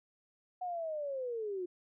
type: linear sweep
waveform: sine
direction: down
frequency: 738 to 349.2 Hz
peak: -35 dBFS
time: 0.61-1.66 s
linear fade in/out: 10 ms
effects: none